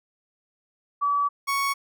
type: tone pair in turn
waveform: sine / 30% pulse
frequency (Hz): 1146 / 1111.4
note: D6 / C#6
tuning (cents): -43 / +4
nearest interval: minor second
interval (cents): 53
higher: first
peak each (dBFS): -20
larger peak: neither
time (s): 1.01-1.29 / 1.47-1.74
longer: first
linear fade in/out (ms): 20
effects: none